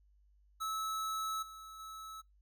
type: tone with level steps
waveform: square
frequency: 1300 Hz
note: E6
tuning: 24 cents flat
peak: -36 / -49 / -46 dBFS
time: 0.6-2.22 s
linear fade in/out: 20 ms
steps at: 1.42 / 1.79 s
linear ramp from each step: 10 ms
effects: noise-tail reverb RT60 0.2 s tail -26 dB re dry + added 50 Hz sine -64 dBFS peak until 2.41 s